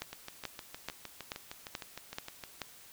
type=two click trains; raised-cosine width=0.2 ms; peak=-19 / -24 dBFS; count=7 / 16; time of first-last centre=0.02-2.617 / 0.13-2.438 s; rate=2.31 / 6.5 Hz; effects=white hiss -55 dBFS RMS until 2.92 s

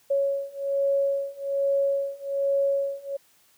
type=beating tone pair; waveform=sine; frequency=554.4 / 555.6 Hz; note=C#5 / C#5; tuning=0 / +4 cents; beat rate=1.2 Hz; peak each=-26 / -25 dBFS; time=0.1-3.17 s; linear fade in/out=10 ms; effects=white hiss -61 dBFS RMS until 3.57 s + high-pass 60 Hz 12 dB/octave

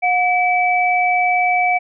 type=tone pair together; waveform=sine; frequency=724 / 2299 Hz; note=F#5 / D7; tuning=-38 / -37 cents; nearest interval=octave + minor sixth; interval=2001 cents; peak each=-15 / -17 dBFS; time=0.02-1.79 s; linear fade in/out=20 ms; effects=none

